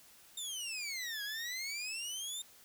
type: exponential two-way sweep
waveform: 20% pulse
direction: down then up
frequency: 3670 to 1633 to 3670 Hz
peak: -33 dBFS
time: 0.37-2.42 s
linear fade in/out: 5 ms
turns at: 1.23 s
effects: white hiss -60 dBFS RMS until 2.64 s